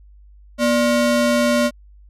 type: ring-modulated tone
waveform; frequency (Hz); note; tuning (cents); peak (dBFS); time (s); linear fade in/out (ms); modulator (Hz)
square; 415.3; G#4; 0; -12; 0.58-1.71; 50; 174
effects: added 50 Hz sine -43 dBFS peak until 2.09 s + low-pass 11000 Hz 12 dB/octave